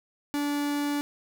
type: tone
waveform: 45% pulse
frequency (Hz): 289.6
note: D4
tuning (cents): -24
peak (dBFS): -26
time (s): 0.34-1.01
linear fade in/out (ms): 0
effects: none